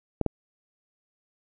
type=clicks; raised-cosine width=2 ms; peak=-11 dBFS; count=2; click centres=0.213 / 0.263 s; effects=none